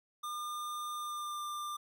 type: tone with pitch glide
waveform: square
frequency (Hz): 1205 to 1192.5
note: D6 to D6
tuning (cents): +44 to +26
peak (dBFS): -38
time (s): 0.23-1.77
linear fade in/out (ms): 10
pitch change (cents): -18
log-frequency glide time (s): 0.94-1.44
effects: none